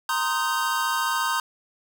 square chord, C minor seventh, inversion third, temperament equal with one note detuned, 932.3 / 1046.5 / 1244.5 / 1546.4 Hz, Bb5 / C6 / Eb6 / G6, 0 / 0 / 0 / -24 cents, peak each -29 dBFS, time 0.09-1.4 s, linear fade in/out 2 ms, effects none

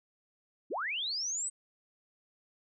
sine linear sweep, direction up, 199.7 to 8250 Hz, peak -32 dBFS, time 0.7-1.5 s, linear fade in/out 20 ms, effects none

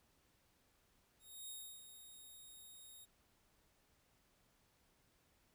5% pulse tone with ADSR envelope, 3729 Hz, A#7, in tune, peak -39 dBFS, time 1.19-3.06 s, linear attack 300 ms, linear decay 330 ms, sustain -9 dB, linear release 26 ms, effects pink hiss -75 dBFS RMS until 5.54 s

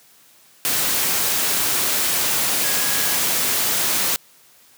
sine tone in noise, 1661.2 Hz, G#6, in tune, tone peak -31 dBFS, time 2.64-3.14 s, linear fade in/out 0 ms, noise white, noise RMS -20 dBFS, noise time 0.65-4.16 s, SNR -14 dB, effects white hiss -52 dBFS RMS until 4.77 s + high-pass 100 Hz 12 dB/octave

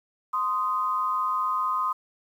sine tone pair together, 1039.9 / 1244.5 Hz, C6 / D#6, -11 / 0 cents, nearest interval minor third, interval 311 cents, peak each -26 dBFS, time 0.33-1.93 s, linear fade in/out 10 ms, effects 9-bit

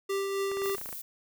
square tone with tremolo, 393.2 Hz, G4, 5 cents sharp, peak -28 dBFS, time 0.09-0.76 s, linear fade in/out 10 ms, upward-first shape triangle, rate 3.8 Hz, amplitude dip 35%
clicks, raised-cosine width 0.5 ms, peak -27 dBFS, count 11, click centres 0.516 / 0.571 / 0.619 / 0.659 / 0.697 / 0.748 / 0.782 / 0.814 / 0.859 / 0.89 / 0.928 s
violet noise, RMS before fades -40 dBFS, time 0.63-1.02 s, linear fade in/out 10 ms
effects none

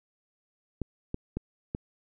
clicks, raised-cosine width 3 ms, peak -18 dBFS, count 4, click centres 0.817 / 1.144 / 1.37 / 1.749 s, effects none

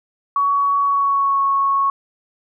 sine tone with pitch glide, 1124 to 1103.4 Hz, C#6 to C#6, +24 to -8 cents, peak -14 dBFS, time 0.36-1.9 s, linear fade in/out 2 ms, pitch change -32 cents, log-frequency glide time 0.83-1.42 s, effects none

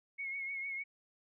sine tone with vibrato, 2187 Hz, C#7, 24 cents flat, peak -37 dBFS, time 0.18-0.84 s, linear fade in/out 20 ms, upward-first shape triangle, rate 6.6 Hz, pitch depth 48 cents each way, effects none

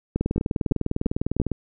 two click trains, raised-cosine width 3 ms, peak -10 / -10 dBFS, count 4 / 28, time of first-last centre 0.38-1.4 / 0.16-1.517 s, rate 2.94 / 19.9 Hz, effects none

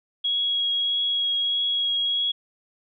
sine tone with vibrato, 3314 Hz, G#7, 4 cents flat, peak -21 dBFS, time 0.24-2.32 s, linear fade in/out 10 ms, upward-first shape triangle, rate 1.6 Hz, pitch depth 11 cents each way, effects none

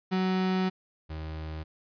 35% pulse tone pair in turn, 186.7 / 78.5 Hz, F#3 / D#2, +16 / +16 cents, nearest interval octave + minor third, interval 1500 cents, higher first, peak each -23 / -33 dBFS, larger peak first, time 0.11-0.7 / 1.09-1.64 s, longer first, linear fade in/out 20 ms, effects resampled to 11025 Hz

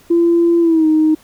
sine tone with pitch glide, 340 to 311.8 Hz, F4 to D#4, -46 to +4 cents, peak -8 dBFS, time 0.1-1.15 s, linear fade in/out 10 ms, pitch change -150 cents, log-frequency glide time 0.6-0.87 s, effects tanh soft clip ceiling -4 dBFS + pink hiss -48 dBFS RMS until 1.23 s

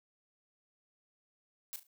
blue noise with echo, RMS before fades -41 dBFS, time 1.73-1.76 s, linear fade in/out 0 ms, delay 36 ms, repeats 3, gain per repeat -10 dB, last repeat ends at 1.868 s, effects none

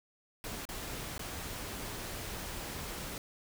pink noise with dropouts, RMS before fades -41 dBFS, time 0.44-3.18 s, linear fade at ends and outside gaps 1 ms, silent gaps 0.653-0.689 / 1.18-1.193 s, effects none

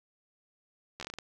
slowing click train, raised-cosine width 0.2 ms, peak -22 dBFS, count 8, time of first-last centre 1-1.187 s, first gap 12 ms, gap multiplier 1.26, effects none

